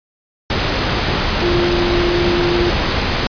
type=tone in noise; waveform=sine; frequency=349.2 Hz; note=F4; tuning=in tune; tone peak=-15 dBFS; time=1.42-2.7 s; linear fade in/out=2 ms; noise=pink; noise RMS=-17 dBFS; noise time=0.5-3.27 s; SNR=-1 dB; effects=resampled to 11025 Hz